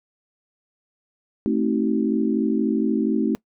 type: chord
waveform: sine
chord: A diminished seventh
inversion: none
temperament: just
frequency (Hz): 220 / 264 / 316.8 / 380.2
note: A3 / C4 / Eb4 / Gb4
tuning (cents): 0 / +16 / +31 / +47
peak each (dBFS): -22 / -24 / -24 / -27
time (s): 1.46-3.35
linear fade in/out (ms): 0
effects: noise-tail reverb RT60 0.1 s tail -22 dB re dry